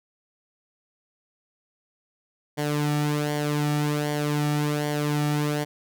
sawtooth tone with flanger, 148.1 Hz, D3, 15 cents sharp, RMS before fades -25 dBFS, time 2.57-5.65 s, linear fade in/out 20 ms, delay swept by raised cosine 0.77 to 1.97 ms, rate 1.3 Hz, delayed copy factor -0.65, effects none

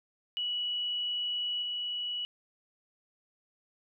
sine tone with level steps, 2937 Hz, F#7, 13 cents flat, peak -30 / -32 dBFS, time 0.37-2.25 s, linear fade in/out 0 ms, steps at 1.62 s, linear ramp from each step 5 ms, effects none

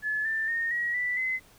sine tone with pitch steps, 1718 / 1778.6 / 1841.3 / 1906.2 / 1973.5 / 2043 Hz, A6 / A6 / A#6 / A#6 / B6 / C7, -42 / +18 / -22 / +38 / -2 / -42 cents, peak -26 dBFS, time 0.02-1.4 s, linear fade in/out 50 ms, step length 230 ms, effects pink hiss -57 dBFS RMS until 1.58 s

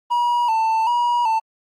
triangle tone with vibrato, 925 Hz, A#5, 14 cents flat, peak -14 dBFS, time 0.1-1.4 s, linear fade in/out 20 ms, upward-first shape square, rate 1.3 Hz, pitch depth 66 cents each way, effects Opus 24 kbps

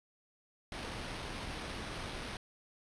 pink noise with sample-and-hold, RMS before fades -42 dBFS, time 0.72-2.37 s, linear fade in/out 2 ms, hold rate 7350 Hz, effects resampled to 22050 Hz

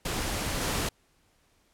pink noise with level steps, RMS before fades -31 / -29 dBFS, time 0.05-0.89 s, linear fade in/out 5 ms, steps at 0.61 s, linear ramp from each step 5 ms, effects pink hiss -67 dBFS RMS until 1.73 s + low-pass 12000 Hz 12 dB/octave

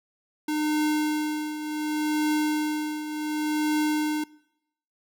square tone with tremolo, 303.9 Hz, D#4, 41 cents flat, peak -22 dBFS, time 0.48-4.24 s, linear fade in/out 5 ms, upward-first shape triangle, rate 0.68 Hz, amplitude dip 70%, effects noise-tail reverb RT60 0.8 s tail -22 dB re dry

